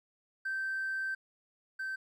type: tone pair in turn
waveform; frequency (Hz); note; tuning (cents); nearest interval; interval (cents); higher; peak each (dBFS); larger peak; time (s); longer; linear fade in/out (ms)
triangle; 1556 / 1550.3; G6 / G6; -13 / -20; unison; 7; first; -29 / -32; first; 0.45-1.15 / 1.79-1.96; first; 10
effects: tanh soft clip ceiling -29 dBFS